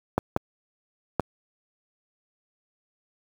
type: clicks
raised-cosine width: 1 ms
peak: -7 dBFS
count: 3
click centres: 0.18 / 0.364 / 1.197 s
effects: high-pass 60 Hz 12 dB/octave + 7-bit